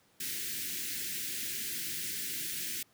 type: band-stop noise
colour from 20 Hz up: white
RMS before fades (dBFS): -37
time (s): 0.2-2.83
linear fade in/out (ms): 5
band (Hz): 400 to 1600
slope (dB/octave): 48
effects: pink hiss -67 dBFS RMS until 2.93 s + high-pass 100 Hz 12 dB/octave